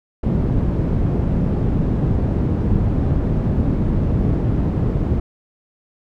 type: low-pass noise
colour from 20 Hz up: white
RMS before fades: -18 dBFS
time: 0.23-5.2 s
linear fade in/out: 5 ms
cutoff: 180 Hz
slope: 12 dB/octave
effects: none